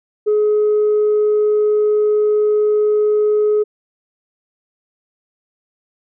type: tone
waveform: sine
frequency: 422.2 Hz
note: G#4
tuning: 29 cents sharp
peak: -10 dBFS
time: 0.26-3.64 s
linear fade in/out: 20 ms
effects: tanh soft clip ceiling -9 dBFS